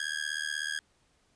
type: tone with amplitude modulation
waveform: sawtooth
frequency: 1641 Hz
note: G#6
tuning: 21 cents flat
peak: -24 dBFS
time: 0-0.79 s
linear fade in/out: 2 ms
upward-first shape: sine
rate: 76.3 Hz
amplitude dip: 100%
effects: pink hiss -69 dBFS RMS until 1.35 s + resampled to 22050 Hz